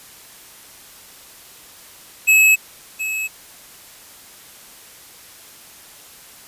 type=tone with echo; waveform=square; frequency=2581 Hz; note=E7; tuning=37 cents flat; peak=-10 dBFS; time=2.27-2.56 s; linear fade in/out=20 ms; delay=720 ms; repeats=1; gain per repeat=-12 dB; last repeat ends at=3.28 s; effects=white hiss -43 dBFS RMS until 6.47 s + resampled to 32000 Hz